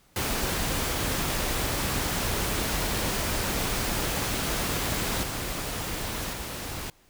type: noise with level steps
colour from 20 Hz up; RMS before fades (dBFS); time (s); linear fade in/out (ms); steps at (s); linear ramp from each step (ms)
pink; -28 / -32 / -35; 0.16-6.9; 2; 5.23 / 6.33; 2
effects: pink hiss -61 dBFS RMS until 7.09 s